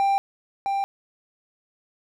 triangle tone with echo, 790 Hz, G5, 13 cents sharp, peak -16 dBFS, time 0-0.18 s, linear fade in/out 0 ms, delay 660 ms, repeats 1, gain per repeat -4 dB, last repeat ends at 0.84 s, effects none

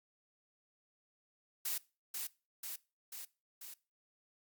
blue noise with echo, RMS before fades -37 dBFS, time 1.65-1.78 s, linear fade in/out 5 ms, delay 490 ms, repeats 4, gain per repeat -3 dB, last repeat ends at 3.74 s, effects noise-tail reverb RT60 0.3 s tail -21 dB re dry + Opus 48 kbps

